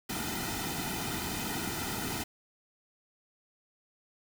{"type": "noise with comb filter", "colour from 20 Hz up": "pink", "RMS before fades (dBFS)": -35, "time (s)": [0.09, 2.24], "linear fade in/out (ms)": 10, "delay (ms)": 1.8, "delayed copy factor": -0.8, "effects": []}